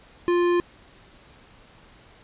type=tone with tanh clipping; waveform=sine; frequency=350 Hz; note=F4; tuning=4 cents sharp; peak=-20 dBFS; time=0.28-0.6 s; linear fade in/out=0 ms; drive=16 dB; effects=pink hiss -52 dBFS RMS until 2.23 s + resampled to 8000 Hz